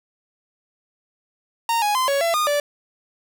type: tone with pitch steps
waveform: 45% pulse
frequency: 924 / 831 / 1032 / 558 / 673 / 1222 / 582 Hz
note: A#5 / G#5 / C6 / C#5 / E5 / D#6 / D5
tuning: -16 / +1 / -24 / +11 / +36 / -32 / -16 cents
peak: -18 dBFS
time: 1.69-2.6 s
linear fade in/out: 2 ms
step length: 130 ms
effects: none